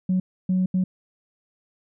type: tone bursts at uneven times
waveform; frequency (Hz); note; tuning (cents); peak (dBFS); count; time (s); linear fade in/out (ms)
sine; 185; F#3; 0; -17; 3; 0.09-0.2 / 0.49-0.66 / 0.74-0.84; 5
effects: tanh soft clip ceiling -15 dBFS